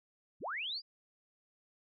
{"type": "linear sweep", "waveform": "sine", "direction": "up", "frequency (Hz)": [59.5, 4978], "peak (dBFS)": -36, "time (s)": [0.4, 0.82], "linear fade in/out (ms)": 50, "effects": []}